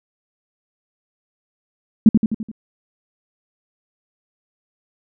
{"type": "tone with echo", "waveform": "sine", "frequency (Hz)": 219, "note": "A3", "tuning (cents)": -8, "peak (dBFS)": -3, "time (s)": [2.06, 2.09], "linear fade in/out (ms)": 2, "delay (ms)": 85, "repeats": 5, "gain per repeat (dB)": -5, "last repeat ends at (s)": 2.515, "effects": []}